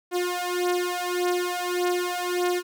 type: beating tone pair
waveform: sawtooth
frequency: 355.7 / 357.4 Hz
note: F4 / F4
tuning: +32 / +40 cents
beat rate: 1.7 Hz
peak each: -23 dBFS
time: 0.11-2.63 s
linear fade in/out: 50 ms
effects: none